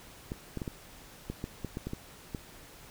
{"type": "clicks", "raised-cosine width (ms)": 3, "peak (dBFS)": -22, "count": 11, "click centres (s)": [0.319, 0.573, 0.618, 0.678, 1.3, 1.441, 1.647, 1.771, 1.87, 1.934, 2.348], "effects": ["pink hiss -52 dBFS RMS until 2.9 s"]}